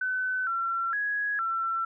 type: tone with pitch steps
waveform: sine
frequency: 1512 / 1358 / 1667 / 1346 Hz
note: F#6 / F6 / G#6 / E6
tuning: +37 / -49 / +6 / +36 cents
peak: -26 dBFS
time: 0.01-1.85 s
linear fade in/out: 5 ms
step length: 460 ms
effects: none